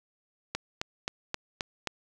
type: click train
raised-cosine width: 0.2 ms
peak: -13 dBFS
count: 6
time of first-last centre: 0.55-1.873 s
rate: 3.78 Hz
effects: none